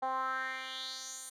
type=tone with band-pass filter sweep; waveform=10% pulse; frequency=261.6 Hz; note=C4; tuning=in tune; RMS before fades=-38 dBFS; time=0.02-1.3 s; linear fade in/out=10 ms; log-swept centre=780 to 9300 Hz; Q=3.6; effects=none